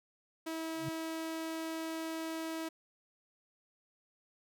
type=tone; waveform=sawtooth; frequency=323.4 Hz; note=E4; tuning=33 cents flat; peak=-33 dBFS; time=0.46-2.69 s; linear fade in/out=10 ms
type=tone with exponential growth; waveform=sine; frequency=138.59 Hz; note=C#3; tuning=in tune; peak=-34 dBFS; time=0.74-0.89 s; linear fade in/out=5 ms; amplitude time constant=32 ms
effects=none